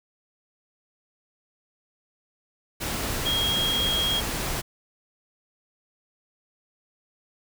sine tone in noise, 3263 Hz, G#7, 31 cents flat, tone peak -23 dBFS, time 3.25-4.21 s, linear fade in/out 20 ms, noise pink, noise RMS -29 dBFS, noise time 2.8-4.62 s, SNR +3 dB, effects none

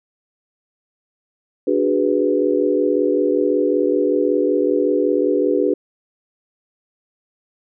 sine chord, G# half-diminished seventh, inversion second, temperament equal, 293.7 / 370 / 415.3 / 493.9 Hz, D4 / F#4 / G#4 / B4, 0 / 0 / 0 / 0 cents, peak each -20 dBFS, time 1.67-5.74 s, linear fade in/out 5 ms, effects none

